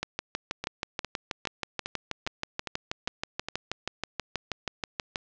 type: two click trains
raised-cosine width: 0.2 ms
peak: -12 / -15 dBFS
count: 33 / 8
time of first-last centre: 0.03-5.158 / 0.64-3.486 s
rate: 6.24 / 2.46 Hz
effects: low-pass 6000 Hz 12 dB/octave